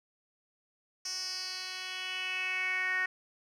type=tone with band-pass filter sweep; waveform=10% pulse; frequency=370.9 Hz; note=F#4; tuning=4 cents sharp; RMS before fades=-35 dBFS; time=1.05-3.06 s; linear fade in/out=5 ms; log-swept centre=5700 to 1800 Hz; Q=4.9; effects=none